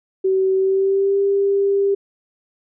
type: tone with pitch glide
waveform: sine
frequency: 380.6 to 397.2 Hz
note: F#4 to G4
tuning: +49 to +23 cents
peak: -14 dBFS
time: 0.24-1.95 s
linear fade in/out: 10 ms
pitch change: +74 cents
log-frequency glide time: 0.55-1.19 s
effects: none